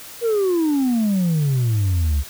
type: exponential sweep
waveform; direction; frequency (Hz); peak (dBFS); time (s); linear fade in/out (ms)
sine; down; 481.4 to 67.2; -13; 0.21-2.24; 50
effects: tanh soft clip ceiling -15 dBFS + white hiss -38 dBFS RMS until 2.29 s